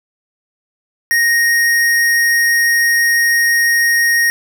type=tone; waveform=square; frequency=1866 Hz; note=A#6; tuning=1 cent sharp; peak=-11 dBFS; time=1.11-4.3 s; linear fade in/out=0 ms; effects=none